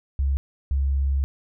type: tone pair in turn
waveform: sine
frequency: 68.5 / 68.5 Hz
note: C#2 / C#2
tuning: -20 / -20 cents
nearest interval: unison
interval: 0 cents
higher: neither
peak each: -19 dBFS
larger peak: neither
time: 0.19-0.37 / 0.71-1.24 s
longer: second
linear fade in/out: 0 ms
effects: none